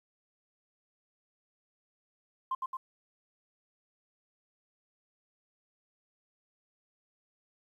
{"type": "tone with echo", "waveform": "sine", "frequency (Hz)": 1049, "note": "C6", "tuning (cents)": 4, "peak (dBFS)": -28, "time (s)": [2.51, 2.55], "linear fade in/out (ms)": 5, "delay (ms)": 110, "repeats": 2, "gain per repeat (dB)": -3, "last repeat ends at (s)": 2.77, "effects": ["tanh soft clip ceiling -24 dBFS", "11-bit"]}